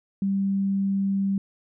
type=tone; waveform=sine; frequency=196 Hz; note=G3; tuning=in tune; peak=-21 dBFS; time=0.22-1.38 s; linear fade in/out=2 ms; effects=none